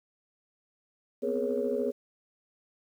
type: tone cluster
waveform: sine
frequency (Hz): 245.5 / 259.1 / 419.2 / 477.9 / 551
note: B3 / C4 / G#4 / A#4 / C#5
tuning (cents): -10 / -17 / +16 / +43 / -11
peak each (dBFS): -35 / -37 / -30 / -33 / -33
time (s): 1.22-1.92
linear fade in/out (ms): 20
effects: tanh soft clip ceiling -17 dBFS + 10-bit